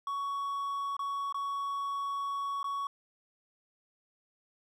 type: tone with dropouts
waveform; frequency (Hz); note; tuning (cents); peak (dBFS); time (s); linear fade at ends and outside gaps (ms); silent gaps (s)
triangle; 1118; C#6; +14; -30; 0.07-2.87; 2; 0.967-0.992 / 1.325-1.344 / 2.63-2.642
effects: none